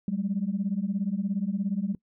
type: beating tone pair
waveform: sine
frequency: 189.4 / 206.4 Hz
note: F#3 / G#3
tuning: +41 / -10 cents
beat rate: 17 Hz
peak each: -28 dBFS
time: 0.08-1.95 s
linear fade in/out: 2 ms
effects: noise-tail reverb RT60 0.1 s tail -24 dB re dry + tanh soft clip ceiling -18 dBFS